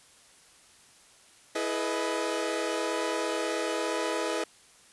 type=chord; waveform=sawtooth; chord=E major seventh; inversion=none; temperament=equal with one note detuned; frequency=329.6 / 424.5 / 493.9 / 622.3 Hz; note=E4 / G#4 / B4 / D#5; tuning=0 / +38 / 0 / 0 cents; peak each=-30 dBFS; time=1.55-4.44 s; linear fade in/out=5 ms; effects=white hiss -57 dBFS RMS until 4.92 s + resampled to 24000 Hz